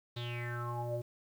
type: tone with low-pass filter sweep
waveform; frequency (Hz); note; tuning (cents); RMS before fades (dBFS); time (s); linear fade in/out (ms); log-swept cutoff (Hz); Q
square; 120; B2; -49; -38; 0.16-1.02; 10; 3900 to 490; 8.4
effects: 10-bit